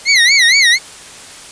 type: tone with vibrato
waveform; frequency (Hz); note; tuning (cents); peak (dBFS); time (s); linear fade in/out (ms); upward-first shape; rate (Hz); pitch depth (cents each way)
25% pulse; 2047; C7; -38; -3; 0.05-0.79; 50; sine; 4.3; 180
effects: white hiss -34 dBFS RMS until 1.51 s + resampled to 22050 Hz